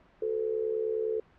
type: tone with amplitude modulation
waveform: sine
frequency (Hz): 440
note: A4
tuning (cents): 0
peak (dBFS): -24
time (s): 0.22-1.2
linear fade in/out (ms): 5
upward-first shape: sine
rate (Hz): 69.9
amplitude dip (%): 75
effects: pink hiss -60 dBFS RMS until 1.38 s + low-pass 2000 Hz 12 dB/octave